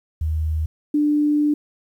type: tone pair in turn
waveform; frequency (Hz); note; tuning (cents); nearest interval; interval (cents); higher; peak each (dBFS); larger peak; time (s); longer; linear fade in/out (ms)
sine; 78.5 / 296.4; D#2 / D4; +16 / +16; octave + major seventh; 2300; second; -19 / -15; second; 0.21-0.66 / 0.94-1.54; second; 5
effects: 9-bit